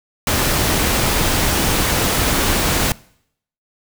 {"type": "noise", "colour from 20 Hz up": "pink", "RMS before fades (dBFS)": -17, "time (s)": [0.27, 2.92], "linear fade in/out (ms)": 2, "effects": ["noise-tail reverb RT60 0.7 s tail -23 dB re dry"]}